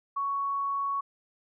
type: tone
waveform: sine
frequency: 1114 Hz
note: C#6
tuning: 8 cents sharp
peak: -27 dBFS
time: 0.16-1.01 s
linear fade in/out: 10 ms
effects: none